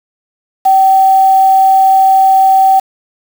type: tone with quantisation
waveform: sine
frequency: 769 Hz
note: G5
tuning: 33 cents flat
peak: -4 dBFS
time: 0.65-2.8 s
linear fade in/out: 10 ms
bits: 4
effects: none